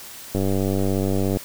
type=click train; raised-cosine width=2 ms; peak=-10 dBFS; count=100; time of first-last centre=0.35-1.371 s; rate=97 Hz; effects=white hiss -39 dBFS RMS until 1.44 s